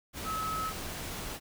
sine tone in noise, 1290 Hz, E6, 38 cents flat, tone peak -32 dBFS, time 0.24-0.73 s, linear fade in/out 50 ms, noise pink, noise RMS -39 dBFS, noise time 0.13-1.4 s, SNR +4 dB, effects none

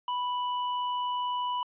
sine tone with hard clipping, 987.8 Hz, B5, in tune, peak -30 dBFS, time 0.08-1.63 s, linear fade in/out 2 ms, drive 10 dB, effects resampled to 8000 Hz

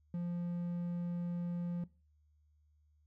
triangle tone, 174 Hz, F3, 6 cents flat, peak -33 dBFS, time 0.14-1.84 s, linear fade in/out 2 ms, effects noise-tail reverb RT60 0.3 s tail -19 dB re dry + added 75 Hz sine -67 dBFS peak until 3.06 s

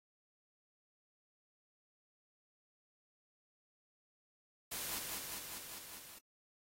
white noise with echo, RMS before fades -42 dBFS, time 4.71-4.99 s, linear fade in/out 10 ms, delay 200 ms, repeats 6, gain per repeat -2 dB, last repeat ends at 6.19 s, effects AAC 48 kbps

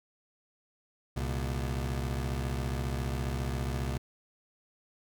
25% pulse tone pair together, 67.35 / 120 Hz, C#2 / B2, -49 / -49 cents, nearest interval minor seventh, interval 1000 cents, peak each -28 / -33 dBFS, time 1.16-3.98 s, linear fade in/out 10 ms, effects none

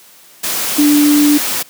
sine tone in noise, 293.7 Hz, D4, in tune, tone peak -7 dBFS, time 0.78-1.38 s, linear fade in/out 10 ms, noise white, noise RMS -18 dBFS, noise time 0.43-1.63 s, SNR +8 dB, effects white hiss -43 dBFS RMS until 1.69 s + high-pass 150 Hz 12 dB/octave

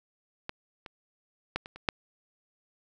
clicks, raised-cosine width 0.3 ms, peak -18 / -26 / -13 / -26 / -29 / -8 dBFS, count 6, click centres 0.494 / 0.862 / 1.56 / 1.659 / 1.76 / 1.888 s, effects none

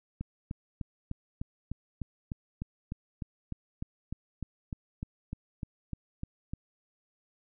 click train, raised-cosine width 5 ms, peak -23 dBFS, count 22, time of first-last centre 0.21-6.535 s, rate 3.32 Hz, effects none

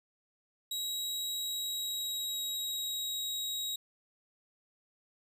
sawtooth tone with pitch glide, 3841 to 3812 Hz, B7 to A#7, -49 to +38 cents, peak -31 dBFS, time 0.71-3.76 s, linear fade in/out 5 ms, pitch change -13 cents, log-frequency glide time 1.41-3.25 s, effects none

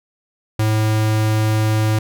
square tone, 108.6 Hz, A2, 22 cents flat, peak -15 dBFS, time 0.59-1.99 s, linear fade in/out 5 ms, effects none

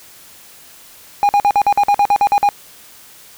triangle tone bursts, 815 Hz, G#5, 33 cents flat, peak -7 dBFS, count 12, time 1.23-2.489 s, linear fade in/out 0 ms, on 60 ms, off 49 ms, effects white hiss -42 dBFS RMS until 3.37 s

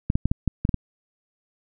clicks, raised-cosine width 5 ms, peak -8 dBFS, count 8, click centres 0.101 / 0.155 / 0.256 / 0.315 / 0.477 / 0.651 / 0.692 / 0.743 s, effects none

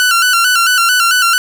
sawtooth tone with vibrato, 1430 Hz, F6, 41 cents sharp, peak -5 dBFS, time 0-1.38 s, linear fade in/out 0 ms, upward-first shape square, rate 4.5 Hz, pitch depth 73 cents each way, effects none

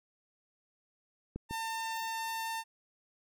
clicks, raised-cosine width 3 ms, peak -25 / -28 dBFS, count 2, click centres 1.36 / 1.51 s
sawtooth tone, 901 Hz, A5, 41 cents sharp, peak -31 dBFS, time 1.49-2.64 s, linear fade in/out 50 ms
effects none

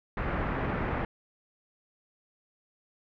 pink low-pass noise, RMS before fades -31 dBFS, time 0.17-1.05 s, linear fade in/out 2 ms, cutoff 2000 Hz, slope 24 dB/octave, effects none

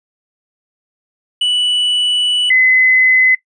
triangle / sine tone pair in turn, 2960 / 2031 Hz, F#7 / B6, 0 / +48 cents, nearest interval perfect fifth, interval 652 cents, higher first, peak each -10 / -7 dBFS, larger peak second, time 1.41-2.5 / 2.5-3.35 s, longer first, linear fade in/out 5 ms, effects noise-tail reverb RT60 0.1 s tail -18 dB re dry + resampled to 24000 Hz

